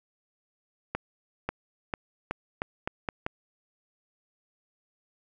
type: accelerating click train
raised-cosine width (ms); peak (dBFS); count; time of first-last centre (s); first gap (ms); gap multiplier
0.5; -14; 8; 0.95-3.265; 540; 0.83
effects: none